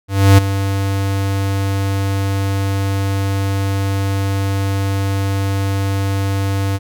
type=tone with ADSR envelope; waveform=square; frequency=98 Hz; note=G2; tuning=in tune; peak=-4 dBFS; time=0.08-6.79 s; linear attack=300 ms; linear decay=12 ms; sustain=-12 dB; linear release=36 ms; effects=none